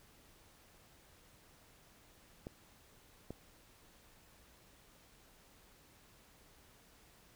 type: clicks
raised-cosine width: 2 ms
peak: -30 dBFS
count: 2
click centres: 2.469 / 3.306 s
effects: pink hiss -64 dBFS RMS until 7.35 s